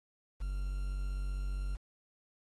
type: tone with quantisation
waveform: triangle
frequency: 47.69 Hz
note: G1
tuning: 47 cents flat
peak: -31 dBFS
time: 0.4-1.77 s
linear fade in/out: 20 ms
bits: 9
effects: AAC 32 kbps